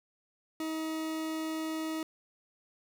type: tone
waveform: 40% pulse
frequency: 317.5 Hz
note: D#4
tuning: 35 cents sharp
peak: -32 dBFS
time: 0.6-2.03 s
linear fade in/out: 2 ms
effects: none